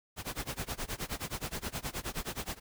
pink noise with tremolo, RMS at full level -35 dBFS, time 0.16-2.6 s, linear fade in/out 50 ms, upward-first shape sine, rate 9.5 Hz, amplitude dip 95%, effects none

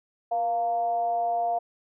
sine tone with frequency modulation, 698.5 Hz, F5, in tune, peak -23 dBFS, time 0.31-1.59 s, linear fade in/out 10 ms, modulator 220 Hz, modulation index 0.38, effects none

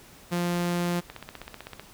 sawtooth tone, 174.61 Hz, F3, in tune, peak -21 dBFS, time 0.31-1.01 s, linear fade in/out 20 ms
click train, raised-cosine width 0.3 ms, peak -22 dBFS, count 12, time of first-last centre 1.1-1.796 s, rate 15.8 Hz
effects pink hiss -51 dBFS RMS until 1.93 s

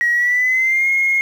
sine tone with pitch glide, 1905 to 2151 Hz, A#6 to C7, +37 to +47 cents, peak -12 dBFS, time 0.01-1.21 s, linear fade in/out 0 ms, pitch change +210 cents, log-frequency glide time 0.12-0.89 s, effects tanh soft clip ceiling -9 dBFS + 7-bit

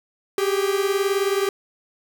45% pulse beating tone pair, 388.9 / 407.9 Hz, G4 / G#4, -14 / -31 cents, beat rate 19 Hz, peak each -21 / -24 dBFS, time 0.38-1.49 s, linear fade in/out 2 ms, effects none

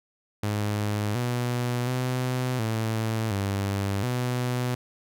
sawtooth tone with pitch steps, 104.4 / 122.3 / 126.9 / 111.3 / 99.2 / 124.2 Hz, G#2 / B2 / B2 / A2 / G2 / B2, +10 / -16 / +47 / +20 / +21 / +10 cents, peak -21 dBFS, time 0.43-4.75 s, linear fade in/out 5 ms, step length 720 ms, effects none

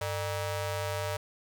sawtooth ring-modulated tone, 349.2 Hz, F4, in tune, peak -24 dBFS, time 0.01-1.17 s, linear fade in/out 5 ms, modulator 251 Hz, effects none

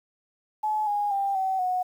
sine tone with pitch steps, 856 / 823.5 / 792.2 / 762.2 / 733.2 Hz, A5 / G#5 / G5 / G5 / F#5, -48 / -15 / +18 / -49 / -16 cents, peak -23 dBFS, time 0.63-1.83 s, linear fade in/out 10 ms, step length 240 ms, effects 9-bit

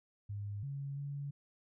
sine tone with pitch steps, 102 / 139.5 / 141.9 Hz, G#2 / C#3 / C#3, -31 / +11 / +41 cents, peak -38 dBFS, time 0.29-1.31 s, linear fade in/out 10 ms, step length 340 ms, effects none

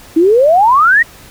sine exponential sweep, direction up, 310.6 to 1939 Hz, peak -5 dBFS, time 0.16-1.03 s, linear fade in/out 10 ms, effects pink hiss -38 dBFS RMS until 1.3 s

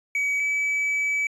triangle tone pair in turn, 2271 / 2292 Hz, C#7 / D7, +41 / -43 cents, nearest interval unison, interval 16 cents, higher second, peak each -20 dBFS, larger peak neither, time 0.15-0.4 / 0.4-1.27 s, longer second, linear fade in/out 2 ms, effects resampled to 24000 Hz

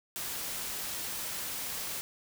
white noise, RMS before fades -37 dBFS, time 0.16-2.01 s, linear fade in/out 0 ms, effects none

